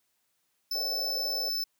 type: tone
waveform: square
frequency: 5274 Hz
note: E8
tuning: in tune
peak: -29 dBFS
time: 0.71-1.64 s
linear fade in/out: 5 ms
type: band-pass noise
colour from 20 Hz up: white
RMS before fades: -43 dBFS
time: 0.75-1.49 s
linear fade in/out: 0 ms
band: 450 to 720 Hz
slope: 48 dB/octave
effects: white hiss -75 dBFS RMS until 1.79 s + high-pass 80 Hz 12 dB/octave